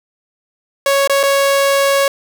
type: tone with dropouts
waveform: sawtooth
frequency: 554.4 Hz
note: C#5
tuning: in tune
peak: -7 dBFS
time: 0.86-2.08 s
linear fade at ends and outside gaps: 2 ms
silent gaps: 1.075-1.096 / 1.231-1.235 s
effects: none